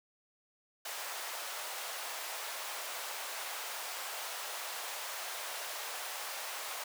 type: high-pass noise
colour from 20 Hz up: pink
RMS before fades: -41 dBFS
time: 0.85-6.84 s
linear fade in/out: 5 ms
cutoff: 610 Hz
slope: 24 dB/octave
effects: none